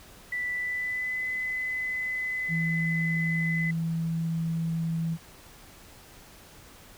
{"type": "tone with pitch glide", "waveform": "sine", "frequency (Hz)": [1975.5, 2017], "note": ["B6", "B6"], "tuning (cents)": [0, 36], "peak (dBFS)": -28, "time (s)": [0.32, 3.71], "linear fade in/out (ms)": 5, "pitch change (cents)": 36, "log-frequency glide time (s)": [0.51, 1.22]}
{"type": "tone", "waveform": "sine", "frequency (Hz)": 164.4, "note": "E3", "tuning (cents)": -4, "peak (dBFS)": -26, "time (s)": [2.48, 5.18], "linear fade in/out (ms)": 50}
{"effects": ["pink hiss -51 dBFS RMS until 6.97 s"]}